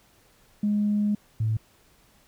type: tone pair in turn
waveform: sine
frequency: 207.7 / 110.03 Hz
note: G#3 / A2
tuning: 0 / 0 cents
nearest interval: major seventh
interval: 1100 cents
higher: first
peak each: -20 / -21 dBFS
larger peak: first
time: 0.63-1.15 / 1.4-1.57 s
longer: first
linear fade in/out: 5 ms
effects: tanh soft clip ceiling -16 dBFS + pink hiss -60 dBFS RMS until 2.27 s